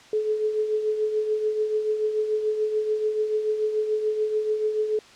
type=tone with tremolo; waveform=sine; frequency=429.4 Hz; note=A4; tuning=42 cents flat; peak=-19 dBFS; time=0.13-4.99 s; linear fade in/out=2 ms; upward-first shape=triangle; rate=6.9 Hz; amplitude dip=60%; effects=white hiss -49 dBFS RMS until 5.15 s + low-pass 5000 Hz 12 dB/octave